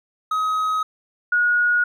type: tone pair in turn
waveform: triangle / sine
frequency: 1267 / 1448.1 Hz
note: D#6 / F#6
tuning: +31 / -38 cents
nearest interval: major second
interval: 231 cents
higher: second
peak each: -17 / -15 dBFS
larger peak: second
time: 0.31-0.83 / 1.32-1.84 s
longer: neither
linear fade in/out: 5 ms
effects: none